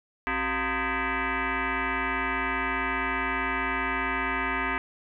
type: tone with frequency modulation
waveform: sine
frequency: 381.6 Hz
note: G4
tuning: 47 cents flat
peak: -25 dBFS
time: 0.27-4.78 s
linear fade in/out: 0 ms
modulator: 324 Hz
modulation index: 6.3
effects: none